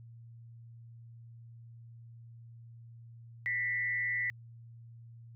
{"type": "tone with frequency modulation", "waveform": "sine", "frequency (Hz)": 1975.5, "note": "B6", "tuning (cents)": 0, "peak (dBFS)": -30, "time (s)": [3.46, 4.3], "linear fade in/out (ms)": 0, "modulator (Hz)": 157, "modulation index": 0.53, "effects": ["added 116 Hz sine -49 dBFS peak until 5.35 s"]}